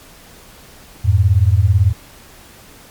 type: beating tone pair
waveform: sine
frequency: 87.31 / 105.31 Hz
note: F2 / G#2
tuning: 0 / +25 cents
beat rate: 18 Hz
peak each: -12 dBFS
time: 1.04-1.93 s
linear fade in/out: 20 ms
effects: pink hiss -42 dBFS RMS until 2.9 s + MP3 96 kbps